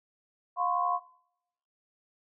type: tone cluster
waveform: sine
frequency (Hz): 710 / 1021 / 1093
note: F5 / C6 / C#6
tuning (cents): +28 / -43 / -25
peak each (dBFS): -30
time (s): 0.56-1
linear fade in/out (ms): 50
effects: noise-tail reverb RT60 0.8 s tail -23 dB re dry